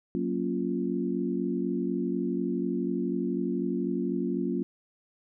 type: chord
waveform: sine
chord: Gb major seventh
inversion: none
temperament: equal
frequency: 185 / 233.1 / 277.2 / 349.2 Hz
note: Gb3 / Bb3 / Db4 / F4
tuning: 0 / 0 / 0 / 0 cents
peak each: -32 dBFS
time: 0.15-4.63 s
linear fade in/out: 0 ms
effects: none